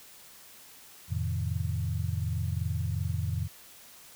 sine chord, F dominant seventh, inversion none, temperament equal, 87.31 / 110 / 130.81 / 155.56 Hz, F2 / A2 / C3 / Eb3, 0 / 0 / 0 / 0 cents, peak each -31 / -33 / -37 / -36 dBFS, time 1.08-3.49 s, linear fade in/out 50 ms, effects white hiss -52 dBFS RMS until 4.15 s

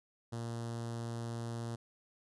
sawtooth tone with notch filter, 116.54 Hz, A#2, in tune, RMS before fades -40 dBFS, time 0.32-1.76 s, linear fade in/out 10 ms, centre 2300 Hz, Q 1.1, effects resampled to 24000 Hz

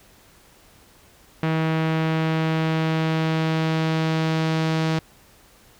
sawtooth tone with low-pass filter sweep, 160 Hz, D#3, 49 cents sharp, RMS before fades -22 dBFS, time 1.43-4.99 s, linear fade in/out 2 ms, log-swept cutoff 2600 to 4700 Hz, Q 1.1, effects pink hiss -53 dBFS RMS until 5.79 s

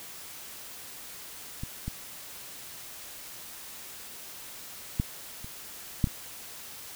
clicks, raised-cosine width 5 ms, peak -22 / -20 / -13 / -29 / -10 / -26 dBFS, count 6, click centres 1.635 / 1.88 / 4.999 / 5.445 / 6.042 / 6.072 s, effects white hiss -44 dBFS RMS until 6.95 s

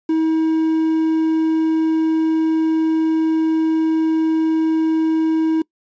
triangle tone with quantisation, 319.7 Hz, D#4, 47 cents sharp, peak -12 dBFS, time 0.09-5.62 s, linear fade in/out 5 ms, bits 7, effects noise-tail reverb RT60 0.1 s tail -24 dB re dry + resampled to 16000 Hz

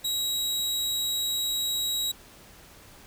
sawtooth tone, 3840 Hz, B7, 49 cents flat, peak -23 dBFS, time 0.04-2.12 s, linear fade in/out 10 ms, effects pink hiss -51 dBFS RMS until 3.06 s

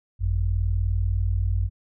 sine tone pair together, 51.82 / 92 Hz, G#1 / F#2, -3 / -9 cents, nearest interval minor seventh, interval 994 cents, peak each -23 dBFS, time 0.19-1.7 s, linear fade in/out 50 ms, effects none

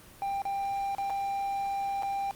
triangle tone with dropouts, 792 Hz, G5, 18 cents sharp, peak -27 dBFS, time 0.22-2.31 s, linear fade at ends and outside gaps 0 ms, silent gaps 0.419-0.453 / 0.949-0.983 / 1.098-1.103 / 2.024-2.032 s, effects pink hiss -52 dBFS RMS until 2.35 s + Opus 32 kbps

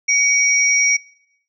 sine tone pair together, 2255 / 5682 Hz, C#7 / F8, +29 / +29 cents, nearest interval octave + major third, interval 1600 cents, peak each -15 / -17 dBFS, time 0.08-0.97 s, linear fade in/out 10 ms, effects noise-tail reverb RT60 0.8 s tail -23 dB re dry

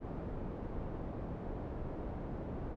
pink low-pass noise, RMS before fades -41 dBFS, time 0-2.76 s, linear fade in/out 50 ms, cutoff 640 Hz, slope 12 dB/octave, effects none

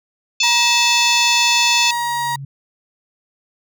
harmonic tone, 874 Hz, A5, 12 cents flat, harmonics 3 / 4 / 5 / 6 / 7 / 8, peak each -17 / -19 / -21 / -23 / -24 / -25 dBFS, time 0.4-1.91 s, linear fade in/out 5 ms
35% pulse tone, 950 Hz, A#5, 33 cents sharp, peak -17 dBFS, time 0.43-2.36 s, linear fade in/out 5 ms
sine tone with exponential growth, 138 Hz, C#3, 7 cents flat, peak -26 dBFS, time 1.66-2.45 s, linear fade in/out 5 ms, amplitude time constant 170 ms
effects none

